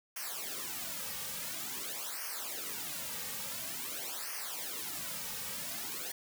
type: noise with flanger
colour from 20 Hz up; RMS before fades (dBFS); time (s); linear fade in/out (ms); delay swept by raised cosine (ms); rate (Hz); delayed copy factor
white; -40; 0.16-6.12; 5; 0.26 to 2.96; 0.48; -0.95
effects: none